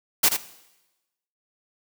white noise with echo, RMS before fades -17 dBFS, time 0.23-0.29 s, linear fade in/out 10 ms, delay 80 ms, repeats 1, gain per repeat -7 dB, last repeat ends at 0.37 s, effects noise-tail reverb RT60 1.0 s tail -17 dB re dry + high-pass 150 Hz 12 dB/octave

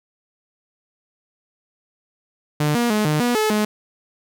sawtooth tone with pitch steps, 149.5 / 238.4 / 212.4 / 151.8 / 242.4 / 431.1 / 211.7 Hz, D3 / A#3 / G#3 / D#3 / B3 / A4 / G#3, +31 / +39 / +39 / -42 / -32 / -35 / +33 cents, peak -13 dBFS, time 2.6-3.65 s, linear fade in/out 5 ms, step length 150 ms, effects none

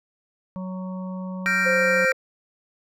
harmonic tone, 185.7 Hz, F#3, 7 cents sharp, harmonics 1 / 3 / 5 / 6, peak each -29 / -39 / -43 / -45 dBFS, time 0.56-2.05 s, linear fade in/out 0 ms
triangle chord, G minor seventh, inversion third, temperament equal with one note detuned, 1383.3 / 1568 / 1864.7 / 2349 Hz, F6 / G6 / Bb6 / D7, -17 / 0 / 0 / 0 cents, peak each -24 / -23 / -23 / -23 dBFS, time 1.46-2.12 s, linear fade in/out 0 ms
sine tone, 523.3 Hz, C5, in tune, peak -21 dBFS, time 1.65-2.13 s, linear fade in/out 20 ms
effects none

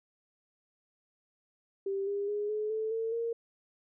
sine tone with pitch steps, 392.1 / 403.1 / 414.5 / 426.1 / 438.1 / 450.4 / 463.1 Hz, G4 / G4 / G#4 / G#4 / A4 / A4 / A#4, 0 / +48 / -3 / +44 / -7 / +40 / -11 cents, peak -30 dBFS, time 1.86-3.33 s, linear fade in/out 5 ms, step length 210 ms, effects none

